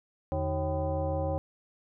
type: tone with frequency modulation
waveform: sine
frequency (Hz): 313.4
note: D#4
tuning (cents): +13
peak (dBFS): -27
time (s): 0.32-1.38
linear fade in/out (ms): 0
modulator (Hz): 231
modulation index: 1.9
effects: none